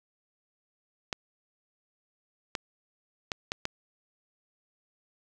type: clicks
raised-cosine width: 0.2 ms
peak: -13 dBFS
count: 5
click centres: 1.128 / 2.552 / 3.318 / 3.519 / 3.654 s
effects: none